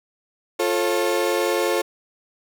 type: chord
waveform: 35% pulse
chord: F augmented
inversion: none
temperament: equal with one note detuned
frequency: 349.2 / 440 / 541.1 Hz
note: F4 / A4 / C#5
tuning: 0 / 0 / -42 cents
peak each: -22 dBFS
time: 0.59-1.82 s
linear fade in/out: 10 ms
effects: none